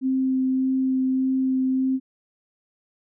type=tone with vibrato; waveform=sine; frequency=261.6 Hz; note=C4; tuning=in tune; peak=-19 dBFS; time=0.01-2 s; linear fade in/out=50 ms; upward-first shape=sine; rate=1.7 Hz; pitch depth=8 cents each way; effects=none